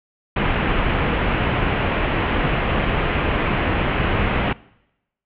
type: low-pass noise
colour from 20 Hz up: pink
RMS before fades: -20 dBFS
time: 0.36-4.53 s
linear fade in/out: 5 ms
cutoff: 3000 Hz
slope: 48 dB/octave
effects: noise-tail reverb RT60 0.9 s tail -23 dB re dry